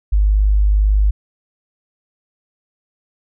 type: tone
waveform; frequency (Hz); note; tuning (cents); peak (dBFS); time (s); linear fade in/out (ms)
sine; 51; G#1; -31; -10; 0.12-1.11; 10
effects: none